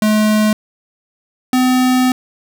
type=tone pair in turn; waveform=square; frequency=213.9 / 254.4 Hz; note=A3 / C4; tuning=-49 / -48 cents; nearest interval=minor third; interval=301 cents; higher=second; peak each=-11 dBFS; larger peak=neither; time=0.02-0.53 / 1.53-2.12 s; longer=second; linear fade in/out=2 ms; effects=none